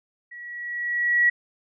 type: tone with level ramp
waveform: sine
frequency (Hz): 1925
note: B6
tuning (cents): -45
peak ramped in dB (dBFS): -38 to -14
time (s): 0.31-1.3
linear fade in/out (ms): 10
effects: none